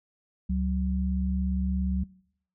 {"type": "tone pair together", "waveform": "sine", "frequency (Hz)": [70.1, 187.47], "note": ["C#2", "F#3"], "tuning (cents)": [20, 23], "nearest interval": "octave + perfect fourth", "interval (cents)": 1703, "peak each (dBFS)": -27, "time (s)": [0.49, 2.04], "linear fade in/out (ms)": 10, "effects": ["noise-tail reverb RT60 0.7 s tail -23 dB re dry"]}